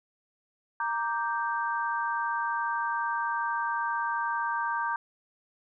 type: chord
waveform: sine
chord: G minor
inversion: first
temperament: equal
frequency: 932.3 / 1174.7 / 1568 Hz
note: Bb5 / D6 / G6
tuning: 0 / 0 / 0 cents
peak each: -30 / -33 / -32 dBFS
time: 0.8-4.96 s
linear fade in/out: 2 ms
effects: none